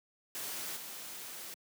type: noise with level steps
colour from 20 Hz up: white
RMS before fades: -40 / -45 dBFS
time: 0.35-1.54 s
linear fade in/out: 0 ms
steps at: 0.76 s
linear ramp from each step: 10 ms
effects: high-pass 150 Hz 12 dB/octave